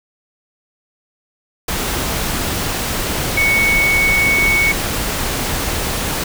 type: tone in noise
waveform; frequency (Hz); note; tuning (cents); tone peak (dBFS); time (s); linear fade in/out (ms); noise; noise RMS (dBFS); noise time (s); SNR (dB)
sine; 2222; C#7; +4; -12; 3.37-4.72; 5; pink; -20; 1.68-6.24; +5
effects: none